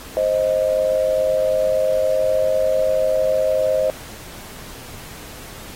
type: tone pair together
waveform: sine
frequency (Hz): 525.2 / 625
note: C5 / D#5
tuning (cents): +6 / +8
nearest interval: minor third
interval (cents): 302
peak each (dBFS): -18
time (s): 0.17-3.9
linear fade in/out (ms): 0
effects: pink hiss -38 dBFS RMS until 5.75 s + AAC 48 kbps